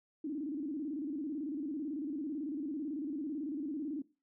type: tone with vibrato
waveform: sine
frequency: 293.7 Hz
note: D4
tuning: in tune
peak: -35 dBFS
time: 0.24-4.02 s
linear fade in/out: 5 ms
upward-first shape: square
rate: 18 Hz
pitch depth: 120 cents each way
effects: noise-tail reverb RT60 0.3 s tail -19 dB re dry